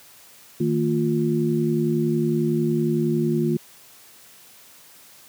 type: tone cluster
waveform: sine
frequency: 156.3 / 227.2 / 351.5 Hz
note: D#3 / A#3 / F4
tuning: +8 / -44 / +11 cents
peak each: -23 dBFS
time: 0.6-3.57 s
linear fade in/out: 5 ms
effects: white hiss -49 dBFS RMS until 5.28 s + high-pass 80 Hz 12 dB/octave